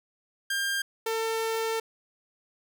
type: tone pair in turn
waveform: sawtooth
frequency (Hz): 1600 / 449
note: G6 / A4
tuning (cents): +35 / +35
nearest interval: octave + minor seventh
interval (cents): 2200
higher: first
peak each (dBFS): -23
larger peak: neither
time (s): 0.5-0.82 / 1.06-1.8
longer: second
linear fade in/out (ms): 5
effects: none